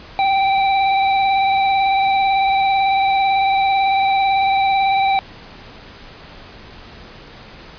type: tone with vibrato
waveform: square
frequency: 780 Hz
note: G5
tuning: 9 cents flat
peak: -14 dBFS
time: 0.19-5.19 s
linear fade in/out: 0 ms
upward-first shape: sine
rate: 18 Hz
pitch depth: 21 cents each way
effects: pink hiss -39 dBFS RMS until 7.78 s + resampled to 11025 Hz